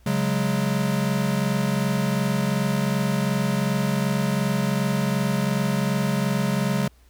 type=chord; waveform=square; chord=C# suspended fourth; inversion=none; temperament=equal; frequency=138.59 / 185 / 207.7 Hz; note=C#3 / F#3 / G#3; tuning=0 / 0 / 0 cents; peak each=-26 dBFS; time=0.06-6.88 s; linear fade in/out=5 ms; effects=added 60 Hz sine -52 dBFS peak until 7.09 s + pink hiss -61 dBFS RMS until 7.09 s